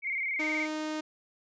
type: tone with vibrato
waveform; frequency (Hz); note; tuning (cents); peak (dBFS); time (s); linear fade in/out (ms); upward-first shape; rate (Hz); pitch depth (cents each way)
sine; 2181; C#7; -29; -29; 0.02-0.68; 50; square; 19; 57
type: tone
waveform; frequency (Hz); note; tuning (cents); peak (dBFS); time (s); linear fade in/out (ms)
sawtooth; 308.9; D#4; -12; -28; 0.39-1.01; 10
effects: resampled to 16000 Hz